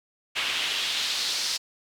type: noise with band-pass filter sweep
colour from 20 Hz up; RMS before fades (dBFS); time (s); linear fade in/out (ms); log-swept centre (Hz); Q
pink; -28; 0.35-1.58; 20; 2700 to 4900; 2.2
effects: none